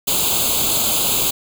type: noise with comb filter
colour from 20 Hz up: white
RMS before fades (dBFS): -18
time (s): 0.07-1.31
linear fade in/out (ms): 10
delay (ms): 0.27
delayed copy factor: +0.9
effects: none